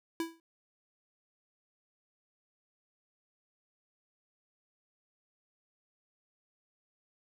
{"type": "tone with exponential decay", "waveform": "square", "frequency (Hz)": 329.6, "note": "E4", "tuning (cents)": 0, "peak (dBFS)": -29, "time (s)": [0.2, 0.4], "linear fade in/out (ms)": 1, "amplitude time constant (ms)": 43, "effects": []}